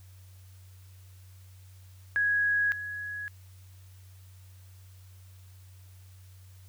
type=tone pair in turn; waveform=sine; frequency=1661.2 / 1672.8 Hz; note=G#6 / G#6; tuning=0 / +12 cents; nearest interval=unison; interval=12 cents; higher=second; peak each=-23 / -34 dBFS; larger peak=first; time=2.16-2.72 / 2.72-3.28 s; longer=neither; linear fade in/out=0 ms; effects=added 93 Hz sine -49 dBFS peak until 6.68 s + white hiss -62 dBFS RMS until 6.68 s